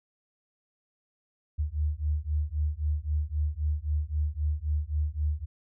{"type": "beating tone pair", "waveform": "sine", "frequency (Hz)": [73.6, 77.4], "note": ["D2", "D#2"], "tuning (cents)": [4, -9], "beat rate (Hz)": 3.8, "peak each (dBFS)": -29, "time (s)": [1.58, 5.46], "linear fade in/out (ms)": 20, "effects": []}